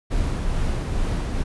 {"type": "noise with tremolo", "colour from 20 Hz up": "brown", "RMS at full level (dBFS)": -22, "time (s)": [0.1, 1.44], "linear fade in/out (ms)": 20, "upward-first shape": "sine", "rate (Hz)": 2.3, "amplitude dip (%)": 25, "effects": ["resampled to 24000 Hz"]}